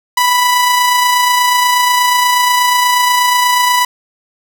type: tone with amplitude modulation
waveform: sawtooth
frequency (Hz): 987.8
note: B5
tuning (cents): 0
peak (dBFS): -4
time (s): 0.17-3.85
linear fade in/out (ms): 5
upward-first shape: sine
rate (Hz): 28.3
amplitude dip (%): 30
effects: none